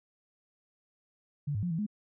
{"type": "tone with pitch steps", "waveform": "sine", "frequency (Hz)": [145.1, 102.9, 176.2, 162.9, 210], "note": ["D3", "G#2", "F3", "E3", "G#3"], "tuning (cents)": [-21, -16, 16, -20, 19], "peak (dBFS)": -29, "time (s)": [1.47, 1.865], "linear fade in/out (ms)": 10, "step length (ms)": 79, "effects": []}